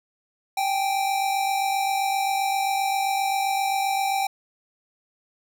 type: tone pair together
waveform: square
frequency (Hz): 781 / 828.6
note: G5 / G#5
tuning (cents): -7 / -4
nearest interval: minor second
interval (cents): 103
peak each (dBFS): -23 / -31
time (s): 0.57-4.27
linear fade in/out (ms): 5
effects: none